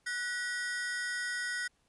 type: ring-modulated tone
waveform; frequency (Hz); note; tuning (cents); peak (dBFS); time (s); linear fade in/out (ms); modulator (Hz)
45% pulse; 1700; G#6; +40; -30; 0.06-1.68; 10; 221
effects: pink hiss -73 dBFS RMS until 1.88 s + resampled to 24000 Hz